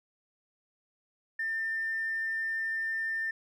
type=tone with tanh clipping; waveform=triangle; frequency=1797 Hz; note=A6; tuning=36 cents sharp; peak=-29 dBFS; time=1.39-3.31 s; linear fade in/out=5 ms; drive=1 dB; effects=none